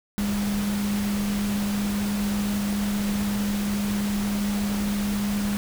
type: tone in noise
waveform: sine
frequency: 204.1 Hz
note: G#3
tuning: 30 cents flat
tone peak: -23 dBFS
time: 0.18-5.57 s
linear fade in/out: 0 ms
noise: pink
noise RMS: -33 dBFS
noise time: 0.18-5.57 s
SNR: +7 dB
effects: none